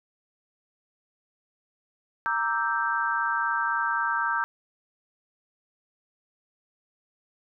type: chord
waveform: sine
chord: E half-diminished seventh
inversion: second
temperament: equal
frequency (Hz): 932.3 / 1174.7 / 1318.5 / 1568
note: Bb5 / D6 / E6 / G6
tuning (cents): 0 / 0 / 0 / 0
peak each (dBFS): -29 / -32 / -30 / -27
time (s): 2.26-4.44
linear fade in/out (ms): 0
effects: none